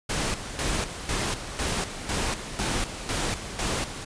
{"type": "noise with tremolo", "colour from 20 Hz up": "pink", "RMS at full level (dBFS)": -27, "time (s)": [0.09, 4.05], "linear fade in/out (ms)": 10, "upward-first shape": "square", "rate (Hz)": 2, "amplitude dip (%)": 65, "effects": ["resampled to 22050 Hz"]}